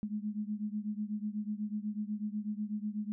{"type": "beating tone pair", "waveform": "sine", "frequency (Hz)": [207.7, 215.8], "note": ["G#3", "A3"], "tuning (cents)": [0, -33], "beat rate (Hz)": 8.1, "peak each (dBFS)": [-36, -38], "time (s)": [0.03, 3.12], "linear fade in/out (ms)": 0, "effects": []}